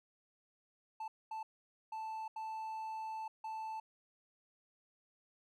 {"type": "tone bursts at uneven times", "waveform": "triangle", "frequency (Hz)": 880, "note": "A5", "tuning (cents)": 0, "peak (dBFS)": -38, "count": 5, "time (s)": [[1, 1.08], [1.31, 1.43], [1.92, 2.28], [2.36, 3.28], [3.44, 3.8]], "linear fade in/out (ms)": 5, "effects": []}